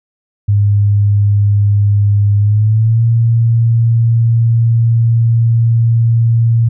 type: tone with pitch glide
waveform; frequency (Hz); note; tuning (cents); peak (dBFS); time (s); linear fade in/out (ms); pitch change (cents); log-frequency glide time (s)
sine; 102.3 to 115.49; G#2 to A#2; -26 to -16; -7; 0.48-6.69; 10; +210; 2.38-3.03
effects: none